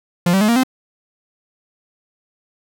45% pulse tone with pitch steps, 174.61 / 192.63 / 212.5 / 234.4 / 258.6 Hz, F3 / G3 / G#3 / A#3 / C4, 0 / -30 / +40 / +10 / -20 cents, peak -12 dBFS, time 0.26-0.635 s, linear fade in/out 5 ms, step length 75 ms, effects none

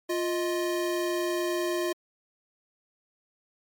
square tone pair together, 350.5 / 625 Hz, F4 / D#5, +6 / +8 cents, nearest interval minor seventh, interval 1002 cents, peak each -28 / -33 dBFS, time 0.09-1.93 s, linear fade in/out 10 ms, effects MP3 96 kbps

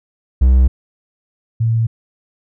triangle / sine tone pair in turn, 63.9 / 113.86 Hz, C2 / A#2, -40 / -40 cents, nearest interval minor seventh, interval 1000 cents, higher second, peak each -5 / -12 dBFS, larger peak first, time 0.41-0.68 / 1.6-1.87 s, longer neither, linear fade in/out 10 ms, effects none

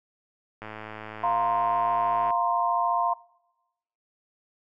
click train, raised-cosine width 0.5 ms, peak -23 dBFS, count 183, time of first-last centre 0.62-2.305 s, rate 108 Hz
sine chord, F suspended fourth, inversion none, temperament equal, 698.5 / 932.3 / 1046.5 Hz, F5 / Bb5 / C6, 0 / 0 / 0 cents, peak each -26 dBFS, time 1.23-3.14 s, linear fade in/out 10 ms
effects noise-tail reverb RT60 1.0 s tail -23 dB re dry

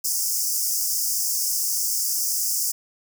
pink high-pass noise, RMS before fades -24 dBFS, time 0.04-2.72 s, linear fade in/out 10 ms, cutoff 5000 Hz, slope 96 dB/octave, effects none

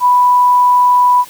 sine tone, 987.8 Hz, B5, in tune, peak -6 dBFS, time 0-1.25 s, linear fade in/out 50 ms, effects white hiss -37 dBFS RMS until 1.29 s

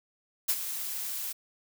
blue noise with ADSR envelope, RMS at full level -24 dBFS, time 0.48-1.33 s, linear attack 15 ms, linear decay 51 ms, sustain -11 dB, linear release 15 ms, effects none

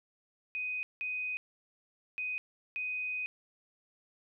sine tone bursts at uneven times, 2500 Hz, D#7, 8 cents sharp, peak -33 dBFS, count 4, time 0.55-0.83 / 1.01-1.37 / 2.18-2.38 / 2.76-3.26 s, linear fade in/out 0 ms, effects none

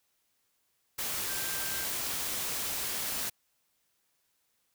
sine tone in noise, 1574 Hz, G6, 7 cents sharp, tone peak -42 dBFS, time 1.28-1.85 s, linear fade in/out 10 ms, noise white, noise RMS -34 dBFS, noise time 0.98-3.3 s, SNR -11 dB, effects white hiss -75 dBFS RMS until 4.74 s

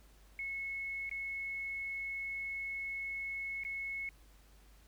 sine tone with dropouts, 2190 Hz, C#7, 22 cents flat, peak -37 dBFS, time 0.39-4.09 s, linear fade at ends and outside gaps 1 ms, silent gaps 1.094-1.113 / 3.636-3.649 s, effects added 50 Hz sine -59 dBFS peak until 4.87 s + pink hiss -66 dBFS RMS until 4.87 s

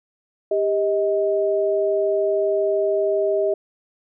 sine tone pair together, 397.2 / 630 Hz, G4 / D#5, +23 / +21 cents, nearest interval minor sixth, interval 798 cents, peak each -20 dBFS, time 0.51-3.54 s, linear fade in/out 5 ms, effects none

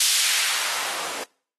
blue noise with band-pass filter sweep, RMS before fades -24 dBFS, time 0-1.24 s, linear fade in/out 5 ms, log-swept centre 4000 to 460 Hz, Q 0.84, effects noise-tail reverb RT60 0.5 s tail -26 dB re dry + AAC 32 kbps

